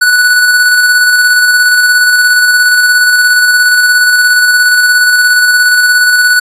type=tone with tremolo; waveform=square; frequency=1480 Hz; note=F#6; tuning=in tune; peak=-4 dBFS; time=0.01-6.4 s; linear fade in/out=10 ms; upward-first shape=square; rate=17 Hz; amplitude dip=25%; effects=resampled to 32000 Hz